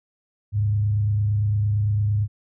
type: tone with frequency modulation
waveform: sine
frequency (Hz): 103.83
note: G#2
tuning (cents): 0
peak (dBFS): -18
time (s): 0.52-2.28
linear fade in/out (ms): 50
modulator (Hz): 28.8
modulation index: 0.31
effects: none